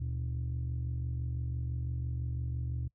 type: tone pair together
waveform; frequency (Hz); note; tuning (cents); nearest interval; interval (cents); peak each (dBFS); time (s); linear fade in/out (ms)
sine; 75.24 / 121.2; D2 / B2; +42 / -32; minor sixth; 826; -33 / -33; 0-2.88; 10
effects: noise-tail reverb RT60 0.1 s tail -24 dB re dry + tanh soft clip ceiling -29 dBFS